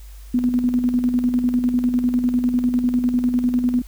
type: tone with tremolo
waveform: sine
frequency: 246.8 Hz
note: B3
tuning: 1 cent flat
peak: -14 dBFS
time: 0.34-3.82 s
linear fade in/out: 5 ms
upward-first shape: square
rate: 10 Hz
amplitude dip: 50%
effects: added 50 Hz sine -36 dBFS peak until 3.87 s + white hiss -51 dBFS RMS until 3.87 s